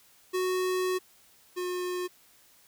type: tone pair in turn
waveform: square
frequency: 369 / 360.6 Hz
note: F#4 / F#4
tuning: -5 / -45 cents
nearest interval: unison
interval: 40 cents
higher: first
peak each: -27 / -31 dBFS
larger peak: first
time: 0.33-0.99 / 1.56-2.08 s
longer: first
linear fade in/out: 20 ms
effects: white hiss -60 dBFS RMS until 2.67 s